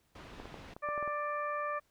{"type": "low-pass noise", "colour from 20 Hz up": "pink", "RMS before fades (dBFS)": -50, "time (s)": [0.15, 0.74], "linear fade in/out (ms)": 5, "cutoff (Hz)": 3300, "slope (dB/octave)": 12}
{"type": "clicks", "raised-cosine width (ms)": 1, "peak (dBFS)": -31, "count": 8, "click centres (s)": [0.4, 0.456, 0.543, 0.765, 0.888, 0.978, 1.027, 1.077]}
{"type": "harmonic tone", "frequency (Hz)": 590, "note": "D5", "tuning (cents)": 8, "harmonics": [1, 2, 3, 4], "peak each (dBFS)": [-38, -35, -42, -48], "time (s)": [0.82, 1.8], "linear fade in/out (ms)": 20}
{"effects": ["pink hiss -73 dBFS RMS until 1.9 s"]}